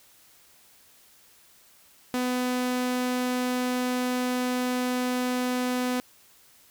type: tone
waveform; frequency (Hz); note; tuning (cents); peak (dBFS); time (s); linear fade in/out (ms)
sawtooth; 250.2; B3; +23; -21; 2.14-6; 0
effects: white hiss -57 dBFS RMS until 6.7 s